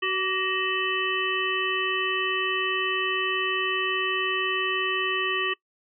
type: harmonic tone with a mistuned harmonic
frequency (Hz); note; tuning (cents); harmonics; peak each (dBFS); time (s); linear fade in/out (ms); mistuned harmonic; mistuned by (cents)
375.3; F#4; +25; 1 / 3 / 5 / 7 / 8; -30 / -30 / -30 / -30 / -30; 0.02-5.54; 10; 3; +47
effects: noise-tail reverb RT60 0.1 s tail -22 dB re dry